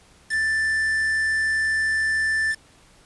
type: tone with quantisation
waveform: triangle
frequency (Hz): 1767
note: A6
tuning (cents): +7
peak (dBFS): -18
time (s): 0.29-2.56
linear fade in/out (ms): 50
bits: 5
effects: pink hiss -54 dBFS RMS until 3.05 s + resampled to 24000 Hz